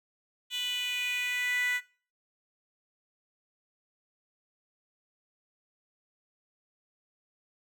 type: tone with high-pass filter sweep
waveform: 10% pulse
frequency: 493.9 Hz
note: B4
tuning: in tune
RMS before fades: -31 dBFS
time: 0.5-1.81 s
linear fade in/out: 50 ms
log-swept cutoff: 3200 to 1800 Hz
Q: 5.3
effects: noise-tail reverb RT60 0.4 s tail -20 dB re dry